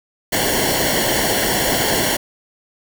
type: noise with comb filter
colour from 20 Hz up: pink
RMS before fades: -18 dBFS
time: 0.32-2.17 s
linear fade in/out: 10 ms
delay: 0.8 ms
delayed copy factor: -0.8
effects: none